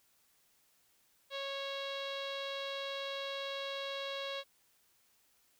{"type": "tone with low-pass filter", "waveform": "sawtooth", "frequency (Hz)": 551, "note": "C#5", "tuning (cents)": -11, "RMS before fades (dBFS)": -40, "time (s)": [1.3, 4.44], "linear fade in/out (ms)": 50, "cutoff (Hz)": 3700, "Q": 4.6, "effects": ["white hiss -71 dBFS RMS until 5.59 s"]}